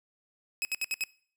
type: tone bursts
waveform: sawtooth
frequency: 2552 Hz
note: D#7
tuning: 43 cents sharp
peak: -25 dBFS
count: 5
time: 0.62-1.038 s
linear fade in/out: 0 ms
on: 30 ms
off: 67 ms
effects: noise-tail reverb RT60 0.5 s tail -22 dB re dry